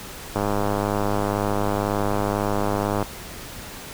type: click train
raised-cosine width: 1 ms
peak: -9 dBFS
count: 273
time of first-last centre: 0.36-3.027 s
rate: 102 Hz
effects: pink hiss -37 dBFS RMS until 3.93 s